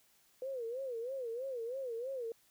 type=tone with vibrato; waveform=sine; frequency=496.7 Hz; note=B4; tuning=10 cents sharp; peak=-37 dBFS; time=0.42-2.32 s; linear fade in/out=2 ms; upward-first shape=sine; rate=3.1 Hz; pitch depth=160 cents each way; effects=white hiss -69 dBFS RMS until 2.5 s